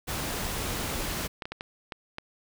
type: noise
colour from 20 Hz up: pink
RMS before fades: -32 dBFS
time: 0.07-1.28 s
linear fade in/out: 20 ms
type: clicks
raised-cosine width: 0.3 ms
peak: -19 dBFS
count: 6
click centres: 1.422 / 1.455 / 1.52 / 1.609 / 1.922 / 2.184 s
effects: none